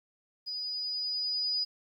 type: tone with level ramp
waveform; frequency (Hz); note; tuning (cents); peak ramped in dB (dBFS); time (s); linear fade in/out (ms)
sine; 4945; D#8; -12; -34 to -27; 0.46-1.65; 20
effects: 11-bit